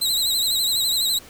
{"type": "tone with vibrato", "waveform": "sawtooth", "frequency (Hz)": 3951, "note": "B7", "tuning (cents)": 0, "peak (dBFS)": -16, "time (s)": [0.01, 1.19], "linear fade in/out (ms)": 10, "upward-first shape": "sine", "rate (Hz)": 12, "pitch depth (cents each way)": 79, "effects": ["pink hiss -45 dBFS RMS until 1.29 s"]}